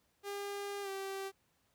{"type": "tone with pitch glide", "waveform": "sawtooth", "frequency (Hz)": [403, 388.8], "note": ["G4", "G4"], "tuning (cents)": [48, -14], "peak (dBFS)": -35, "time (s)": [0.23, 1.32], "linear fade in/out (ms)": 50, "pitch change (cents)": -62, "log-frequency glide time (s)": [0.82, 0.89], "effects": ["pink hiss -75 dBFS RMS until 1.74 s", "high-pass 60 Hz 12 dB/octave"]}